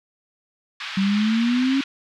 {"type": "band-pass noise", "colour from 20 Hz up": "white", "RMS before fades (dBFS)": -32, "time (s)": [0.8, 1.84], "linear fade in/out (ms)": 5, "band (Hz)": [1100, 3800], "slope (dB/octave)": 24}
{"type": "exponential sweep", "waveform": "sine", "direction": "up", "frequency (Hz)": [190.5, 276.6], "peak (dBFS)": -17, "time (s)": [0.97, 1.81], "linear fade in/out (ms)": 5}
{"effects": []}